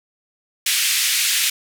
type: band-pass noise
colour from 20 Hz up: pink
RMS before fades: -19 dBFS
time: 0.66-1.5 s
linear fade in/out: 5 ms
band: 2100 to 14000 Hz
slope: 24 dB/octave
effects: none